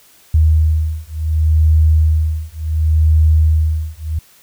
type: beating tone pair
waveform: sine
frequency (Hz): 78.1 / 78.79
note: D#2 / D#2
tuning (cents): +7 / +22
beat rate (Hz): 0.69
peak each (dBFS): -13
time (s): 0.34-4.19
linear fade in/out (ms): 5
effects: white hiss -48 dBFS RMS until 4.42 s